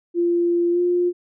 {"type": "tone with pitch glide", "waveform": "sine", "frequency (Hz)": [345.3, 353.4], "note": ["F4", "F4"], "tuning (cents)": [-20, 21], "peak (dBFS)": -16, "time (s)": [0.14, 1.13], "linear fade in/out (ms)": 50, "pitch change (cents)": 41, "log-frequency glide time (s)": [0.71, 0.8], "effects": []}